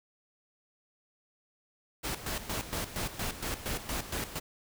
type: noise with tremolo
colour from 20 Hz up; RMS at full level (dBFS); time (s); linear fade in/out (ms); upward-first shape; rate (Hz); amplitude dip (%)
pink; -34; 2.03-4.4; 20; square; 4.3; 70
effects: none